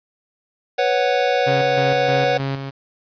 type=chord; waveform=square; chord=B suspended second; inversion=none; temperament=equal; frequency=493.9 / 554.4 / 740 Hz; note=B4 / C#5 / F#5; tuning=0 / 0 / 0 cents; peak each=-21 dBFS; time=0.78-2.38 s; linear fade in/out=10 ms
type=tone with tremolo; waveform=sawtooth; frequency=136.6 Hz; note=C#3; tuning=25 cents flat; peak=-17 dBFS; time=1.46-2.71 s; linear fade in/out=20 ms; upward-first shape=square; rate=3.2 Hz; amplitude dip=50%
effects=resampled to 11025 Hz + 8-bit